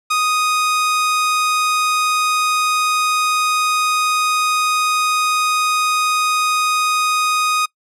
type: tone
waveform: sawtooth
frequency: 1244.5 Hz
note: D#6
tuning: in tune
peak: -11 dBFS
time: 0.1-7.66 s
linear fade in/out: 10 ms
effects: noise-tail reverb RT60 0.1 s tail -24 dB re dry + low-pass 11000 Hz 12 dB/octave